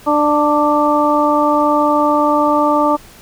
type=harmonic tone with a mistuned harmonic; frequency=296.5 Hz; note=D4; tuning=17 cents sharp; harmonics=1 / 2 / 3 / 4; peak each=-16 / -16 / -16 / -16 dBFS; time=0.06-2.97 s; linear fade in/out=20 ms; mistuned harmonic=4; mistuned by=-17 cents; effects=pink hiss -41 dBFS RMS until 3.21 s